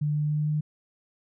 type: tone with pitch steps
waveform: sine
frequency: 148.9 / 149.76 / 150.63 / 151.5 Hz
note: D3 / D3 / D3 / D#3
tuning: +24 / +34 / +44 / -46 cents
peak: -23 dBFS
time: 0.01-0.61 s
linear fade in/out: 10 ms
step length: 150 ms
effects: none